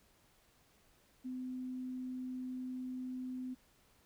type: tone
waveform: sine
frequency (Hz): 254.9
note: C4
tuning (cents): -45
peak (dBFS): -39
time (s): 1.24-3.55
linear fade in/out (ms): 20
effects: pink hiss -69 dBFS RMS until 4.05 s